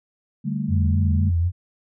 sine chord, D suspended fourth, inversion none, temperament equal, 146.83 / 196 / 220 Hz, D3 / G3 / A3, 0 / 0 / 0 cents, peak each -27 dBFS, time 0.44-1.31 s, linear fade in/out 20 ms
sine tone with vibrato, 87.31 Hz, F2, in tune, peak -17 dBFS, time 0.68-1.52 s, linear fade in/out 50 ms, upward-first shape triangle, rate 3.9 Hz, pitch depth 85 cents each way
effects none

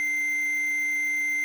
triangle tone with quantisation, 2086 Hz, C7, 6 cents flat, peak -22 dBFS, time 0-1.44 s, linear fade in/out 0 ms, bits 7, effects none

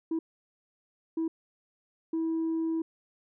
sine tone bursts at uneven times, 325.4 Hz, E4, 22 cents flat, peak -25 dBFS, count 3, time 0.11-0.19 / 1.17-1.28 / 2.13-2.82 s, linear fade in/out 5 ms, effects tanh soft clip ceiling -25 dBFS

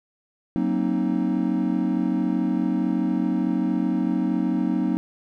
triangle chord, C half-diminished seventh, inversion second, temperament equal with one note detuned, 185 / 233.1 / 266.4 / 311.1 Hz, Gb3 / Bb3 / C4 / Eb4, 0 / 0 / +31 / 0 cents, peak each -24 dBFS, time 0.56-4.97 s, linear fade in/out 0 ms, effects none

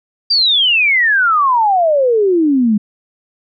sine exponential sweep, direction down, 4797 to 202.4 Hz, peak -9 dBFS, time 0.3-2.78 s, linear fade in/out 10 ms, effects none

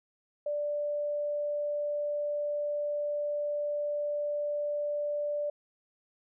sine tone, 587.3 Hz, D5, in tune, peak -29 dBFS, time 0.46-5.5 s, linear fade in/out 5 ms, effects none

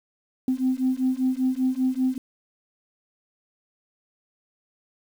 sine beating tone pair, 255.8 / 260.9 Hz, C4 / C4, -39 / -5 cents, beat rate 5.1 Hz, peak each -23 dBFS, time 0.48-2.18 s, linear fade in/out 2 ms, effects tanh soft clip ceiling -14 dBFS + 8-bit

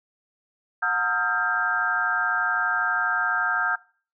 sine tone cluster, 728 / 912 / 1267 / 1379 / 1592 Hz, F#5 / A#5 / D#6 / F6 / G6, -28 / -38 / +31 / -22 / +26 cents, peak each -31 / -31 / -29 / -26 / -24 dBFS, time 0.82-3.76 s, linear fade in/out 10 ms, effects noise-tail reverb RT60 0.4 s tail -21 dB re dry

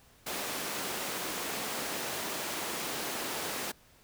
pink high-pass noise, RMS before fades -36 dBFS, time 0.26-3.72 s, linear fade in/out 10 ms, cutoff 280 Hz, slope 12 dB/octave, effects pink hiss -61 dBFS RMS until 4.03 s

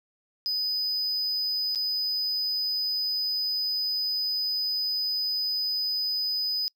triangle tone with dropouts, 4995 Hz, D#8, 6 cents sharp, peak -24 dBFS, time 0.46-6.68 s, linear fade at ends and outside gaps 0 ms, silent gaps 1.749-1.757 s, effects noise-tail reverb RT60 0.1 s tail -26 dB re dry

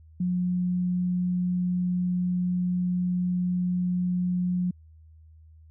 sine tone, 179.6 Hz, F3, 49 cents sharp, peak -23 dBFS, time 0.2-4.71 s, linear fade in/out 5 ms, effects added 79 Hz sine -49 dBFS peak until 5.7 s

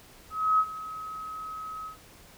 sine tone with ADSR envelope, 1276 Hz, D#6, 43 cents sharp, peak -18 dBFS, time 0.3-1.97 s, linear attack 290 ms, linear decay 58 ms, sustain -17 dB, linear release 110 ms, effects pink hiss -53 dBFS RMS until 2.37 s

